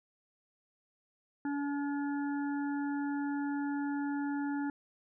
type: harmonic tone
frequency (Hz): 285.3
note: C#4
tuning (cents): +50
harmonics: 1 / 3 / 5 / 6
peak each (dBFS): -32 / -42 / -46 / -48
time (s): 1.45-4.7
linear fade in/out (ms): 2
effects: none